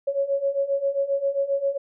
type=beating tone pair; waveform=sine; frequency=550 / 557.5 Hz; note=C#5 / C#5; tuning=-14 / +10 cents; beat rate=7.5 Hz; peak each=-26 / -23 dBFS; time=0.07-1.78 s; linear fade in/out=10 ms; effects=none